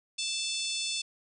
harmonic tone with a mistuned harmonic, 881 Hz, A5, 2 cents sharp, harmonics 3 / 4 / 5 / 6 / 7 / 8 / 9 / 10, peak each -38 / -35 / -38 / -38 / -41 / -43 / -42 / -43 dBFS, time 0.18-1.02 s, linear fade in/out 10 ms, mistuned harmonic 9, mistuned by +17 cents, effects none

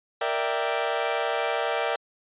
sawtooth chord, E half-diminished seventh, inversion second, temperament equal, 466.2 / 587.3 / 659.3 / 784 Hz, Bb4 / D5 / E5 / G5, 0 / 0 / 0 / 0 cents, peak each -26 dBFS, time 0.21-1.96 s, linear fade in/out 5 ms, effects resampled to 8000 Hz

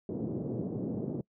pink band-pass noise, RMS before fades -35 dBFS, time 0.09-1.21 s, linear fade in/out 2 ms, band 130 to 450 Hz, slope 24 dB/octave, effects noise-tail reverb RT60 0.1 s tail -24 dB re dry

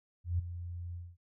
sine tone with ADSR envelope, 87.1 Hz, F2, 4 cents flat, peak -26 dBFS, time 0.24-1.17 s, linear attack 150 ms, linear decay 10 ms, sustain -12 dB, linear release 230 ms, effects none

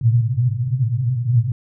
pink band-pass noise, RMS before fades -18 dBFS, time 0.01-1.52 s, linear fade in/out 2 ms, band 110 to 130 Hz, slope 96 dB/octave, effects none

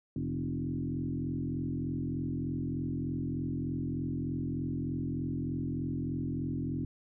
sine tone with frequency modulation, 202.4 Hz, G#3, 44 cents flat, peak -31 dBFS, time 0.16-6.85 s, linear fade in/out 2 ms, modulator 43.3 Hz, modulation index 2.6, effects none

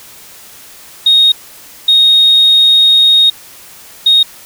sine tone bursts at uneven times, 3729 Hz, A#7, in tune, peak -3 dBFS, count 3, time 1.06-1.32 / 1.88-3.3 / 4.06-4.23 s, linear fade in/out 5 ms, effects tanh soft clip ceiling 0 dBFS + white hiss -36 dBFS RMS until 4.45 s

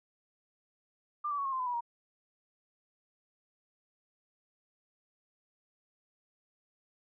sine tone with pitch steps, 1193 / 1153.7 / 1115.7 / 1078.9 / 1043.4 / 1009 / 975.8 / 943.6 Hz, D6 / D6 / C#6 / C#6 / C6 / B5 / B5 / A#5, +27 / -31 / +11 / -47 / -5 / +37 / -21 / +21 cents, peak -31 dBFS, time 1.24-1.808 s, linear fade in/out 10 ms, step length 71 ms, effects none

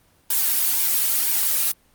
blue noise with flanger, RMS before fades -20 dBFS, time 0.3-1.72 s, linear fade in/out 5 ms, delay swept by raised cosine 1.5 to 2.9 ms, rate 2 Hz, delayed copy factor -0.8, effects pink hiss -59 dBFS RMS until 1.94 s + Opus 24 kbps

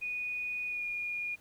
sine tone with pitch glide, 2470 to 2432 Hz, D#7 to D#7, -13 to -40 cents, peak -33 dBFS, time 0.01-1.36 s, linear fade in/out 20 ms, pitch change -27 cents, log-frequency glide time 0.68-0.84 s, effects pink hiss -62 dBFS RMS until 1.4 s

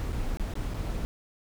brown noise with dropouts, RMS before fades -31 dBFS, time 0-1.05 s, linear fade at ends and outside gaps 0 ms, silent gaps 0.123-0.128 / 0.371-0.397 / 0.538-0.554 / 0.738-0.743 s, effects none

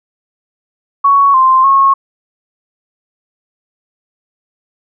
sine tone with pitch steps, 1115 / 1046 / 1092 Hz, C#6 / C6 / C#6, +10 / -1 / -26 cents, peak -5 dBFS, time 1.04-1.94 s, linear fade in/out 10 ms, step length 300 ms, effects none

